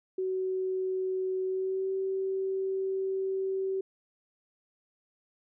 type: tone with pitch glide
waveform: sine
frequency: 375 to 383.3 Hz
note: F#4 to G4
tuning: +23 to -39 cents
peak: -28 dBFS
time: 0.18-3.81 s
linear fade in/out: 5 ms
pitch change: +38 cents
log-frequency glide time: 1.44-1.92 s
effects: none